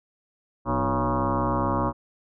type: tone with frequency modulation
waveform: sine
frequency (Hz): 428.4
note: A4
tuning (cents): -46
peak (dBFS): -21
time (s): 0.65-1.93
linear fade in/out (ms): 50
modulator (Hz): 132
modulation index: 5.7
effects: none